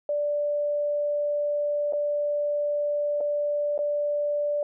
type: tone with dropouts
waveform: sine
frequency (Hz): 586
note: D5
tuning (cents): -4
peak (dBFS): -23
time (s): 0.09-4.63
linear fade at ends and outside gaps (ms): 2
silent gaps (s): 1.925-1.933 / 3.206-3.209 / 3.778-3.789
effects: none